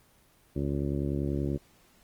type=harmonic tone; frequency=70.3 Hz; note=C#2; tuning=25 cents sharp; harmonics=1 / 2 / 3 / 4 / 5 / 6 / 7 / 8; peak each=-34 / -32 / -36 / -34 / -35 / -43 / -47 / -44 dBFS; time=0.55-1.58 s; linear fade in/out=20 ms; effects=pink hiss -62 dBFS RMS until 2.03 s + Opus 24 kbps